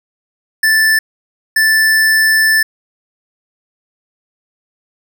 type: tone bursts at uneven times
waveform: square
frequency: 1760 Hz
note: A6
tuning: in tune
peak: -9 dBFS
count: 2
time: 0.63-0.99 / 1.56-2.63 s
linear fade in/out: 5 ms
effects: none